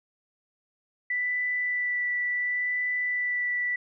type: tone with vibrato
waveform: sine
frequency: 1975.5 Hz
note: B6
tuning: in tune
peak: -25 dBFS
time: 1.1-3.76 s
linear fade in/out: 5 ms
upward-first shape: sine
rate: 0.7 Hz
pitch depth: 10 cents each way
effects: none

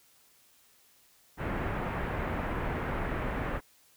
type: low-pass noise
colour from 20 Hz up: pink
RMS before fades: -33 dBFS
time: 1.37-3.61 s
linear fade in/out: 50 ms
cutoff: 2100 Hz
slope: 24 dB/octave
effects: white hiss -63 dBFS RMS until 3.96 s

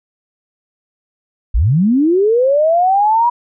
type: linear sweep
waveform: sine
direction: up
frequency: 40.2 to 971 Hz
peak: -9 dBFS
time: 1.54-3.3 s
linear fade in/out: 10 ms
effects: none

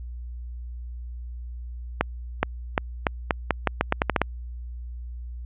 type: accelerating click train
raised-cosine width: 0.5 ms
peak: -4 dBFS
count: 13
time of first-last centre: 2.01-4.217 s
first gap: 420 ms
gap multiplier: 0.83
effects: added 60 Hz sine -33 dBFS peak until 5.45 s + resampled to 8000 Hz

